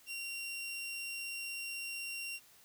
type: tone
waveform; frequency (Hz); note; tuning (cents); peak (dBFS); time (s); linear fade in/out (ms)
sawtooth; 2756; F7; -24; -36; 0.06-2.4; 50
effects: white hiss -62 dBFS RMS until 2.64 s